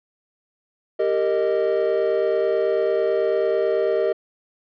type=tone cluster; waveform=triangle; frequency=391.9 / 461 / 620 Hz; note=G4 / A#4 / D#5; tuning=0 / -19 / -6 cents; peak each=-20 dBFS; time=0.99-4.13 s; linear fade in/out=10 ms; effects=tanh soft clip ceiling -8 dBFS + resampled to 11025 Hz